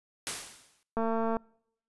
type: noise with exponential decay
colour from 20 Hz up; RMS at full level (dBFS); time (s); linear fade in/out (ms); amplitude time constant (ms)
white; -31; 0.27-0.83; 0; 120
type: click train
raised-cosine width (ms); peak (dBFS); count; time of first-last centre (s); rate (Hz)
1; -18; 91; 0.97-1.368; 226
effects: noise-tail reverb RT60 0.7 s tail -26 dB re dry + resampled to 24000 Hz